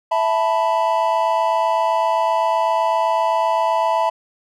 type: chord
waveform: triangle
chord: E suspended fourth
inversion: none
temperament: equal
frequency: 659.3 / 880 / 987.8 Hz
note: E5 / A5 / B5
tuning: 0 / 0 / 0 cents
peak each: -18 dBFS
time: 0.11-4.1 s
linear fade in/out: 10 ms
effects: none